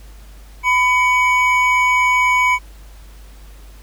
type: tone pair together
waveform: triangle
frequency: 1003 / 2252 Hz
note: B5 / C#7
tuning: +26 / +27 cents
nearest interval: octave + major second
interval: 1401 cents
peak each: -13 dBFS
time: 0.63-2.59 s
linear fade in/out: 50 ms
effects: added 50 Hz sine -37 dBFS peak until 3.82 s + pink hiss -48 dBFS RMS until 3.82 s